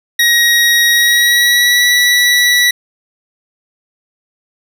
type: tone with pitch glide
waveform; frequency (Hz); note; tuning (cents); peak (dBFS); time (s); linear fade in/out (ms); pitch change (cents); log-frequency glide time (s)
25% pulse; 1891 to 1950.9; A#6 to B6; +24 to -22; -4; 0.19-2.71; 5; +54; 0.9-1.87
effects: none